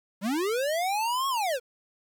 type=linear two-way sweep; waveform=square; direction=up then down; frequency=180.3 to 1109 to 456.5 Hz; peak=-26 dBFS; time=0.21-1.6 s; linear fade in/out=50 ms; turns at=1.28 s; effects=10-bit